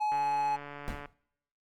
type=tone; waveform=triangle; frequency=848 Hz; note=G#5; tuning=36 cents sharp; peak=-25 dBFS; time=0-0.57 s; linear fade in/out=20 ms
type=click train; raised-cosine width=0.5 ms; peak=-28 dBFS; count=136; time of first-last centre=0.12-1.058 s; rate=144 Hz
type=noise with exponential decay; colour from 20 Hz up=brown; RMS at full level=-31 dBFS; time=0.88-1.13 s; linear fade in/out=0 ms; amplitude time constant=54 ms
effects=noise-tail reverb RT60 0.8 s tail -24 dB re dry + AAC 64 kbps